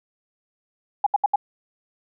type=tone bursts; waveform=sine; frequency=818 Hz; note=G#5; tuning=26 cents flat; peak=-14 dBFS; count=4; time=1.04-1.359 s; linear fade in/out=5 ms; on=25 ms; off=73 ms; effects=none